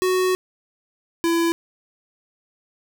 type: tone pair in turn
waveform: square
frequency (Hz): 370 / 335.4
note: F#4 / E4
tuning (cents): 0 / +30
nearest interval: major second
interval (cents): 170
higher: first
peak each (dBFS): -18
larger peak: neither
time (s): 0.02-0.35 / 1.24-1.52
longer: first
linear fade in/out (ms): 0
effects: none